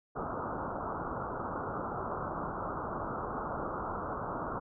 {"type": "low-pass noise", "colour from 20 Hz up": "white", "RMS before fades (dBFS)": -37, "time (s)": [0.15, 4.6], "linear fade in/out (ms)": 20, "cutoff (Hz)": 1400, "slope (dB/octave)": 96, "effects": []}